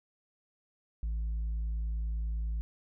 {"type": "tone with tanh clipping", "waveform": "triangle", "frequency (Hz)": 55, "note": "A1", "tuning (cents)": 0, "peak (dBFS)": -31, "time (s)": [1.03, 2.61], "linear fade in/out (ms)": 0, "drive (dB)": 7, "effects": []}